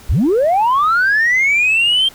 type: linear sweep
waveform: sine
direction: up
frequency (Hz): 33.76 to 3183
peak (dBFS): -9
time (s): 0.09-2.09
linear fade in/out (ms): 10
effects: tanh soft clip ceiling -8 dBFS + pink hiss -41 dBFS RMS until 2.14 s